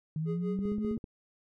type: linear sweep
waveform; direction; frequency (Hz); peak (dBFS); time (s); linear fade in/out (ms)
sine; up; 152.9 to 228.8; -30; 0.16-0.97; 2
type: tone with tremolo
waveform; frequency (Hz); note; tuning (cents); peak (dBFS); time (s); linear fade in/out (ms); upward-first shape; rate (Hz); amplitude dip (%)
triangle; 415.3; G#4; 0; -31; 0.25-0.99; 50; sine; 5.1; 90
type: click train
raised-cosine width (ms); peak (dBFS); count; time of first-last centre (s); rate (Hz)
3; -29; 8; 0.59-1.042; 15.5
effects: none